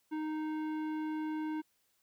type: tone with tanh clipping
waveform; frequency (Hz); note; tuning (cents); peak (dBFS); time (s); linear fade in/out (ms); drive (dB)
sine; 310; D#4; -6; -36; 0.11-1.62; 20; 14
effects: white hiss -75 dBFS RMS until 2.02 s